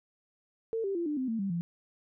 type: tone with pitch steps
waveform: sine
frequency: 450.9 / 392.5 / 341.7 / 297.5 / 259 / 225.4 / 196.27 / 170.86 Hz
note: A4 / G4 / F4 / D4 / C4 / A3 / G3 / F3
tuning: +42 / +2 / -38 / +22 / -17 / +42 / +2 / -38 cents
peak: -29 dBFS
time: 0.73-1.61 s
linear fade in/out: 0 ms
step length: 110 ms
effects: none